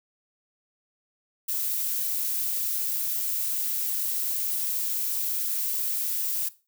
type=noise; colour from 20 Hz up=violet; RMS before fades=-28 dBFS; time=1.48-6.49 s; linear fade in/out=10 ms; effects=noise-tail reverb RT60 0.3 s tail -17 dB re dry